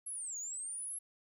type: linear two-way sweep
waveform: sine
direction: down then up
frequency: 11230 to 6560 to 11230 Hz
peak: -37 dBFS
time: 0.06-0.99 s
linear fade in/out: 10 ms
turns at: 0.38 s
effects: tanh soft clip ceiling -37 dBFS + 12-bit